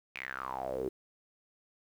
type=tone with band-pass filter sweep; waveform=sawtooth; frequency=65.41 Hz; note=C2; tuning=in tune; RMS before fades=-38 dBFS; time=0.15-0.89 s; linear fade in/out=5 ms; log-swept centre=2500 to 360 Hz; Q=8; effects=10-bit